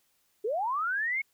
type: linear sweep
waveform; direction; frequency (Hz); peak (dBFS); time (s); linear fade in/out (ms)
sine; up; 388.9 to 2220; -27; 0.44-1.22; 10
effects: white hiss -71 dBFS RMS until 1.33 s